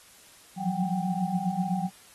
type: tone cluster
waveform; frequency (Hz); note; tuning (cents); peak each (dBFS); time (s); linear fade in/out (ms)
sine; 170.7 / 179.4 / 187 / 754 / 794; F3 / F3 / F#3 / F#5 / G5; -39 / +47 / +19 / +32 / +22; -34 / -32 / -29 / -35 / -34; 0.56-1.9; 50
effects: white hiss -54 dBFS RMS until 2.14 s + AAC 32 kbps